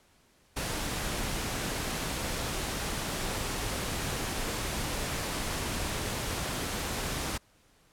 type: noise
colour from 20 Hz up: pink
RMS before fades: -33 dBFS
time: 0.56-7.38 s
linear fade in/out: 10 ms
effects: pink hiss -64 dBFS RMS until 7.92 s + low-pass 12000 Hz 12 dB/octave